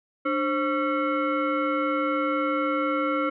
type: tone with frequency modulation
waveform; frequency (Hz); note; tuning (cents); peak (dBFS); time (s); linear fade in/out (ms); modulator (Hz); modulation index
sine; 530; C5; +22; -22; 0.25-3.3; 10; 826; 1.5
effects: none